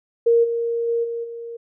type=tone with level steps; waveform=sine; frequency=466.2 Hz; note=A#4; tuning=in tune; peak=-12 / -20 / -18 / -24 / -30 dBFS; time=0.26-1.57 s; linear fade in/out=10 ms; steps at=0.43 / 0.87 / 1.03 / 1.23 s; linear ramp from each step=20 ms; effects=none